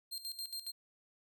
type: tone with tremolo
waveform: sawtooth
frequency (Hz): 4186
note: C8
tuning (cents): 0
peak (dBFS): -36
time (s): 0.11-0.72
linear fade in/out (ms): 20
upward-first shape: square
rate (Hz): 7.2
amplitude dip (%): 75
effects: none